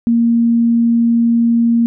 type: tone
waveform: sine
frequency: 233.1 Hz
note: A#3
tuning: in tune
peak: -9 dBFS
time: 0.07-1.86 s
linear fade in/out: 0 ms
effects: none